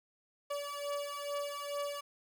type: beating tone pair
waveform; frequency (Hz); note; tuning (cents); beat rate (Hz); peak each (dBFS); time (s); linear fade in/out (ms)
30% pulse; 573 / 575.3; D5 / D5; -43 / -36; 2.3; -37 / -37; 0.5-2.01; 10
effects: none